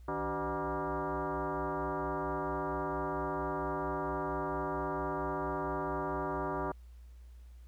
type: tone with frequency modulation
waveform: sine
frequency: 287.4 Hz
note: D4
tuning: 37 cents flat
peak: -32 dBFS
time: 0.08-6.72 s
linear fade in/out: 5 ms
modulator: 223 Hz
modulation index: 4.4
effects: added 60 Hz sine -49 dBFS peak until 7.67 s + pink hiss -71 dBFS RMS until 7.67 s